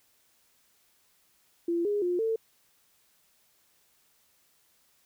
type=tone with pitch steps; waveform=sine; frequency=340.9 / 411.9 / 354.8 / 447.8 Hz; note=F4 / G#4 / F4 / A4; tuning=-42 / -14 / +27 / +30 cents; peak=-25 dBFS; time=1.68-2.36 s; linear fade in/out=5 ms; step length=170 ms; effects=white hiss -67 dBFS RMS until 5.05 s